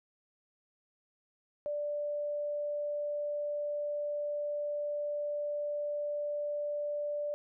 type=tone; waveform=sine; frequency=587.3 Hz; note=D5; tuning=in tune; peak=-32 dBFS; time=1.66-7.34 s; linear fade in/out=0 ms; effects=none